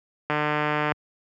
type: click train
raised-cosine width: 0.5 ms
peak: -9 dBFS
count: 94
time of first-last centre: 0.3-0.92 s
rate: 150 Hz
effects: high-pass 100 Hz 12 dB/octave